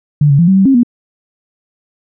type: tone with pitch steps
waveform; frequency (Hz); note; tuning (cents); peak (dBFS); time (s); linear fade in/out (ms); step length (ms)
sine; 147.2 / 140.1 / 170.6 / 191.1 / 193.2 / 269.9 / 241; D3 / C#3 / F3 / G3 / G3 / C#4 / B3; +4 / +19 / -40 / -44 / -25 / -46 / -42; -5; 0.21-0.833; 5; 89
effects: none